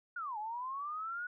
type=linear two-way sweep; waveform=sine; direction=down then up; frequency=1473 to 826 to 1473 Hz; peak=-37 dBFS; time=0.16-1.27 s; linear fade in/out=5 ms; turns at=0.38 s; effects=none